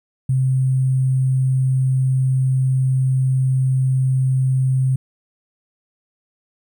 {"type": "tone with sample-and-hold", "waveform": "sine", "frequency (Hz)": 130.81, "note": "C3", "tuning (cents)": 0, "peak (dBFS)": -14, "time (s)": [0.29, 4.96], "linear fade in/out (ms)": 5, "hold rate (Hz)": 8820, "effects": []}